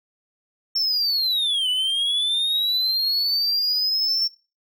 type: linear two-way sweep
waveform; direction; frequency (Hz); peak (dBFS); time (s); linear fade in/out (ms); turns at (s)
triangle; down then up; 5450 to 2960 to 5450; -18; 0.75-4.28; 10; 1.69
effects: noise-tail reverb RT60 0.3 s tail -19 dB re dry